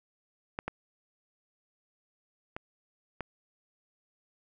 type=clicks; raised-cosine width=0.5 ms; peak=-18 / -18 / -22 / -20 dBFS; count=4; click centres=0.589 / 0.68 / 2.565 / 3.207 s; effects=none